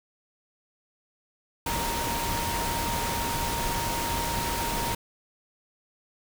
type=tone in noise; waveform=sine; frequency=932.3 Hz; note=A#5; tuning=in tune; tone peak=-31 dBFS; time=1.66-4.95 s; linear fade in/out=5 ms; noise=pink; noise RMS=-30 dBFS; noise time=1.66-4.95 s; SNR=-4 dB; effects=none